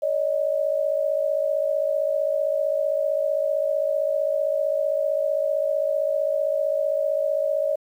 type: tone pair together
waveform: sine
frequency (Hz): 564.5 / 620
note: C#5 / D#5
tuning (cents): +31 / -6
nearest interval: major second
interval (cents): 163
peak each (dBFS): -23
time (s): 0.02-7.76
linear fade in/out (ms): 10
effects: 9-bit